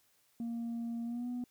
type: tone with pitch glide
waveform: sine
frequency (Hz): 233.1 to 245.4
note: A#3 to B3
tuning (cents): 0 to -11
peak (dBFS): -33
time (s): 0.4-1.44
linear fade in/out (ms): 2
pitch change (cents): +89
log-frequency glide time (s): 1.04-1.28
effects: tanh soft clip ceiling -34 dBFS + white hiss -71 dBFS RMS until 1.5 s